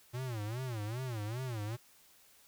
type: tone with vibrato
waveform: square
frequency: 116.54 Hz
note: A#2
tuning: in tune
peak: -37 dBFS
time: 0.13-1.77 s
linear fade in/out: 20 ms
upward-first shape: sine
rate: 2.5 Hz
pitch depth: 210 cents each way
effects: white hiss -63 dBFS RMS until 2.47 s